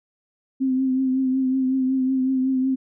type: tone with vibrato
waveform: sine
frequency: 261.6 Hz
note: C4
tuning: in tune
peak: -18 dBFS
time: 0.6-2.76 s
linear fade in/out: 20 ms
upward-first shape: triangle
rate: 5.4 Hz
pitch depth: 37 cents each way
effects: none